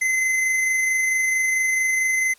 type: tone with amplitude modulation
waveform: square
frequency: 2053 Hz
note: C7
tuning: 33 cents flat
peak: -18 dBFS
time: 0.01-2.34 s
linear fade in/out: 10 ms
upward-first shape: sine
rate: 24.5 Hz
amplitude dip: 25%
effects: white hiss -54 dBFS RMS until 2.38 s + low-pass 12000 Hz 12 dB/octave